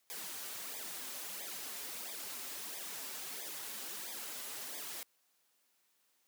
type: noise with flanger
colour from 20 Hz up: white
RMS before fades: -44 dBFS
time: 0.1-5.03 s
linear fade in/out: 0 ms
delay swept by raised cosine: 0.7 to 6.4 ms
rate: 1.5 Hz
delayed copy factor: -1
effects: white hiss -75 dBFS RMS until 6.27 s + high-pass 200 Hz 12 dB/octave